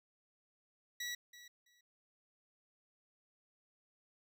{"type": "tone with echo", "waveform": "20% pulse", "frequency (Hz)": 1940, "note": "B6", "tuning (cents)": -31, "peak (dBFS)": -34, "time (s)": [1, 1.15], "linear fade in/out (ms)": 5, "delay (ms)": 330, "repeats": 2, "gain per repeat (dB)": -15, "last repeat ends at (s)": 1.81, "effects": []}